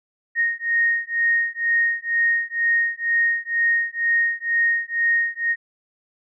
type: beating tone pair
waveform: sine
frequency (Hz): 1859 / 1861.1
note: A#6 / A#6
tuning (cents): -5 / -3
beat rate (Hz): 2.1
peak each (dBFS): -21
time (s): 0.35-5.56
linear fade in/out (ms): 50
effects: none